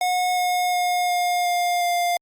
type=tone with pitch steps; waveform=square; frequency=726 / 721 / 716 / 711.1 / 706.1 / 701.3 Hz; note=F#5 / F#5 / F5 / F5 / F5 / F5; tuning=-33 / -45 / +43 / +31 / +19 / +7 cents; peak=-20 dBFS; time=0.01-2.17 s; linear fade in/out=2 ms; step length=360 ms; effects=Opus 48 kbps